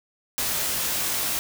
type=noise with comb filter; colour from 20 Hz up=white; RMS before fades=-26 dBFS; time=0.38-1.39 s; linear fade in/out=0 ms; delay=19 ms; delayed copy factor=+0.7; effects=none